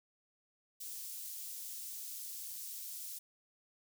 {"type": "high-pass noise", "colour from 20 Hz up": "white", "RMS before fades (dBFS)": -45, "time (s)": [0.8, 3.19], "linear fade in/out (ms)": 10, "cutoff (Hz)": 5600, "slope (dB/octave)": 12, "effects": []}